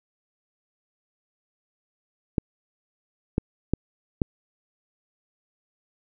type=clicks; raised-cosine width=3 ms; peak=-8 dBFS; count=4; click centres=2.382 / 3.381 / 3.736 / 4.218 s; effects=none